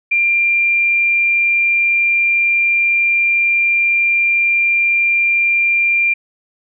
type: tone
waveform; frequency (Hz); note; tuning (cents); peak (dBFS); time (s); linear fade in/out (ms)
sine; 2383; D7; +25; -11; 0.11-6.14; 10
effects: none